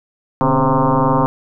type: tone with frequency modulation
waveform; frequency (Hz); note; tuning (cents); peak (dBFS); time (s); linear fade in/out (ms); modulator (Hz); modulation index
sine; 387.6; G4; -20; -11; 0.41-1.26; 0; 133; 5.6
effects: none